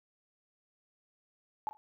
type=tone with echo; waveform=sine; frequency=857 Hz; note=A5; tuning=46 cents flat; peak=-31 dBFS; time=1.67-1.69 s; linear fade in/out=0 ms; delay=40 ms; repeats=2; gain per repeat=-14 dB; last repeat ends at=1.77 s; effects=none